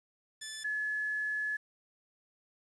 10% pulse / sine tone pair in turn, 1744 / 1709.1 Hz, A6 / G#6, -16 / +49 cents, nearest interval unison, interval 35 cents, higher first, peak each -31 / -31 dBFS, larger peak neither, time 0.41-0.64 / 0.64-1.57 s, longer second, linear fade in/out 10 ms, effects resampled to 22050 Hz + 10-bit

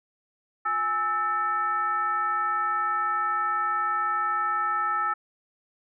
sine tone with frequency modulation, 1310 Hz, E6, 11 cents flat, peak -23 dBFS, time 0.65-5.14 s, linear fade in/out 10 ms, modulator 477 Hz, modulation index 0.7, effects none

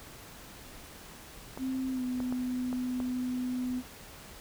clicks, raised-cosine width 1 ms, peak -25 dBFS, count 5, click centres 1.575 / 2.203 / 2.325 / 2.729 / 3.002 s
sine tone with pitch glide, 261.6 to 251.4 Hz, C4 to B3, 0 to +31 cents, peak -30 dBFS, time 1.58-3.83 s, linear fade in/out 50 ms, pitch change -69 cents, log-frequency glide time 1.91-2.03 s
effects pink hiss -49 dBFS RMS until 4.4 s

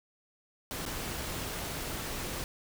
pink noise with dropouts, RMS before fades -37 dBFS, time 0.71-2.44 s, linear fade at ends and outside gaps 0 ms, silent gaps 0.853-0.862 s, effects none

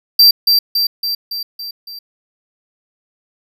square tone with echo, 4699 Hz, D8, in tune, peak -5 dBFS, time 0.19-0.31 s, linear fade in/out 5 ms, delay 280 ms, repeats 6, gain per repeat -4 dB, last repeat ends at 1.99 s, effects none

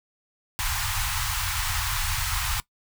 pink band-stop noise, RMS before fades -27 dBFS, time 0.59-2.6 s, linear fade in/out 0 ms, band 120 to 840 Hz, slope 48 dB/octave, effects noise-tail reverb RT60 0.1 s tail -20 dB re dry

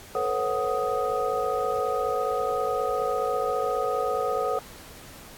sine tone cluster, 439.8 / 489.3 / 544 / 741 / 1250 Hz, A4 / B4 / C#5 / F#5 / D#6, -1 / -16 / -33 / +2 / +8 cents, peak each -30 dBFS, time 0.15-4.59 s, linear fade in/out 2 ms, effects pink hiss -46 dBFS RMS until 5.37 s + AAC 64 kbps

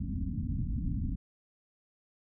pink low-pass noise, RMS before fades -33 dBFS, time 0-1.16 s, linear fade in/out 10 ms, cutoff 280 Hz, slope 96 dB/octave, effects none

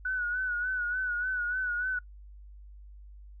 sine tone with vibrato, 1478 Hz, F#6, 2 cents flat, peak -28 dBFS, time 0.05-1.99 s, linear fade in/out 5 ms, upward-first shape sine, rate 3.4 Hz, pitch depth 54 cents each way, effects noise-tail reverb RT60 0.1 s tail -24 dB re dry + added 50 Hz sine -46 dBFS peak until 3.4 s

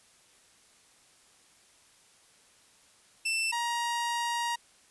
sawtooth tone pair in turn, 2670 / 944 Hz, E7 / A#5, +22 / +22 cents, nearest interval octave + tritone, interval 1800 cents, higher first, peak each -24 / -25 dBFS, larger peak first, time 3.25-3.52 / 3.52-4.56 s, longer second, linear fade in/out 10 ms, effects white hiss -61 dBFS RMS until 4.9 s + resampled to 24000 Hz

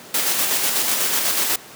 white noise with tremolo, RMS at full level -19 dBFS, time 0.14-1.56 s, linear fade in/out 5 ms, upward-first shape square, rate 8.1 Hz, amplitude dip 30%, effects pink hiss -40 dBFS RMS until 1.75 s + high-pass 200 Hz 12 dB/octave

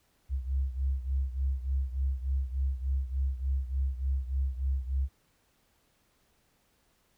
sine beating tone pair, 65.9 / 69.3 Hz, C2 / C#2, +13 / 0 cents, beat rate 3.4 Hz, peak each -29 / -33 dBFS, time 0.29-5.09 s, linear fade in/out 50 ms, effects pink hiss -70 dBFS RMS until 7.17 s

